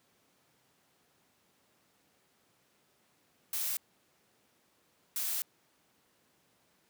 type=noise bursts at uneven times; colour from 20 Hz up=blue; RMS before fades=-34 dBFS; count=2; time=3.53-3.77 / 5.16-5.42 s; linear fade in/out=2 ms; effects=pink hiss -70 dBFS RMS until 6.89 s + high-pass 150 Hz 12 dB/octave